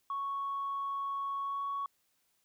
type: tone with pitch glide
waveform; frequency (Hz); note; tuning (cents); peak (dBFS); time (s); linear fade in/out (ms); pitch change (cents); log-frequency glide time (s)
sine; 1108.7 to 1116.4; C#6 to C#6; 0 to +12; -32; 0.1-1.86; 2; +12; 1.41-1.64
effects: tanh soft clip ceiling -29 dBFS + white hiss -75 dBFS RMS until 2.44 s